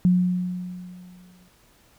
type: tone with exponential decay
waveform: sine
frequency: 180.4 Hz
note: F#3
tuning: 44 cents flat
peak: -13 dBFS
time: 0.05-1.48 s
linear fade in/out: 0 ms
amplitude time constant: 310 ms
effects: pink hiss -58 dBFS RMS until 1.98 s